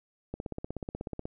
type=click train; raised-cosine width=2 ms; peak=-22 dBFS; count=16; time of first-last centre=0.34-1.255 s; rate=16.4 Hz; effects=none